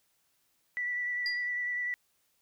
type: tone with vibrato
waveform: sine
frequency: 1961 Hz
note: B6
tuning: 13 cents flat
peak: -30 dBFS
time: 0.77-1.94 s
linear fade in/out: 0 ms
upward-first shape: sine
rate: 10 Hz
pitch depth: 15 cents each way
type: tone with exponential decay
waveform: sine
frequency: 4803 Hz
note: D8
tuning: 38 cents sharp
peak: -28 dBFS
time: 1.26-1.49 s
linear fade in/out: 1 ms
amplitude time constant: 50 ms
effects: tanh soft clip ceiling -20 dBFS + white hiss -73 dBFS RMS until 2.41 s